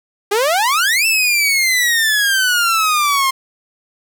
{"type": "exponential two-way sweep", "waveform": "sawtooth", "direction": "up then down", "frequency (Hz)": [392, 2679, 1054], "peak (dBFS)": -9, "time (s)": [0.31, 3.31], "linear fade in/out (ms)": 10, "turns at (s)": 1.06, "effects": ["7-bit"]}